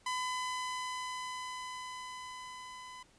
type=tone with level ramp; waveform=sawtooth; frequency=1008 Hz; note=B5; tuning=35 cents sharp; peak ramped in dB=-29 to -43 dBFS; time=0.06-3.03 s; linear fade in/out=5 ms; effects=pink hiss -65 dBFS RMS until 3.18 s + resampled to 22050 Hz